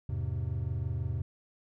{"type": "chord", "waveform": "triangle", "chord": "E augmented", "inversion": "none", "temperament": "just", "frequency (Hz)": [82.41, 103.01, 128.76], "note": ["E2", "G#2", "B#2"], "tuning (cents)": [0, -14, -27], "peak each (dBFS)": -33, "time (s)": [0.09, 1.22], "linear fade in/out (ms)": 5, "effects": []}